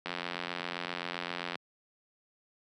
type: click train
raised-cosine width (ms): 0.3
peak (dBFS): -18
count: 132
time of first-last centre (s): 0.06-1.555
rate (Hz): 87.6
effects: high-pass 150 Hz 12 dB/octave